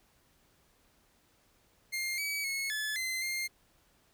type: tone with pitch steps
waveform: sawtooth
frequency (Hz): 2117 / 2280 / 2184 / 1723 / 2063 / 2113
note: C7 / C#7 / C#7 / A6 / C7 / C7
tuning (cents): +20 / +48 / -26 / -37 / -25 / +16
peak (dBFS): -29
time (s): 1.92-3.48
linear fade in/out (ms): 20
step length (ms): 260
effects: pink hiss -68 dBFS RMS until 4.13 s